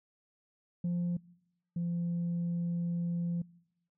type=tone pair in turn; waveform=sine; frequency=174.61 / 171.91 Hz; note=F3 / F3; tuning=0 / -27 cents; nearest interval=unison; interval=27 cents; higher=first; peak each=-27 / -29 dBFS; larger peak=first; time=0.84-1.17 / 1.76-3.42 s; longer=second; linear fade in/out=5 ms; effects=noise-tail reverb RT60 0.9 s tail -25 dB re dry + tanh soft clip ceiling -28 dBFS